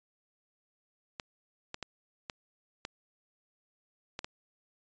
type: clicks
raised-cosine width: 0.2 ms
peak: -20 dBFS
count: 7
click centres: 1.198 / 1.744 / 1.827 / 2.298 / 2.851 / 4.191 / 4.245 s
effects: resampled to 16000 Hz